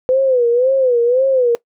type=tone with vibrato; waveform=sine; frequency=503 Hz; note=B4; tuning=32 cents sharp; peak=-10 dBFS; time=0.09-1.55 s; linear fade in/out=0 ms; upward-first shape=sine; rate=1.9 Hz; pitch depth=120 cents each way; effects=noise-tail reverb RT60 0.1 s tail -20 dB re dry